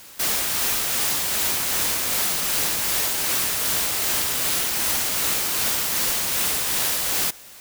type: noise with tremolo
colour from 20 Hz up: white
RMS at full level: -22 dBFS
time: 0.19-7.31 s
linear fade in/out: 10 ms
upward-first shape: sine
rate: 2.6 Hz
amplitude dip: 25%
effects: white hiss -44 dBFS RMS until 7.6 s